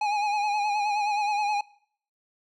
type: tone with vibrato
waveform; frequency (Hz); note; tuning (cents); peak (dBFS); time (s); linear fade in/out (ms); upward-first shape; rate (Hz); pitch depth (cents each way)
square; 830.6; G#5; 0; -24; 0.01-1.61; 5; sine; 9.5; 47
effects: noise-tail reverb RT60 0.6 s tail -22 dB re dry + low-pass 4000 Hz 12 dB/octave